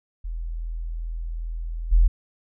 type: tone with level steps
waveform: sine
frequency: 41.26 Hz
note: E1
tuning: 2 cents sharp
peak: -27 / -12 dBFS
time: 0.24-2.08 s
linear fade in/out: 10 ms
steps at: 1.91 s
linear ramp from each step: 20 ms
effects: none